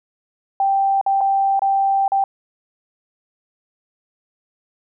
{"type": "tone with dropouts", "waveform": "sine", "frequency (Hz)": 784, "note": "G5", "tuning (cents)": 0, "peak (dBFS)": -14, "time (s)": [0.6, 2.24], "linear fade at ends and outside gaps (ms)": 2, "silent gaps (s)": [[1.013, 1.063], [1.208, 1.212], [1.594, 1.619], [2.08, 2.119]], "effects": []}